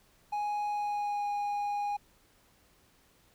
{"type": "tone with pitch glide", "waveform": "triangle", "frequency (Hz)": [830.6, 820.1], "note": ["G#5", "G#5"], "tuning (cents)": [0, -22], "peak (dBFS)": -28, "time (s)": [0.32, 1.97], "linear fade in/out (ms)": 10, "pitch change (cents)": -22, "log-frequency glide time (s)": [0.68, 1.28], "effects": ["pink hiss -65 dBFS RMS until 3.34 s"]}